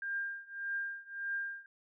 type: tone with tremolo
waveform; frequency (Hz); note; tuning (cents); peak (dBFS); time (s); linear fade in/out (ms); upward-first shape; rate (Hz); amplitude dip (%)
sine; 1600; G6; +35; -32; 0.02-1.66; 2; triangle; 1.7; 95
effects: none